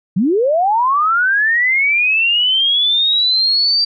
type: linear sweep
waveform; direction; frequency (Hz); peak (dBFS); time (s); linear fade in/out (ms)
sine; up; 161.9 to 4699; -11; 0.16-3.85; 10
effects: none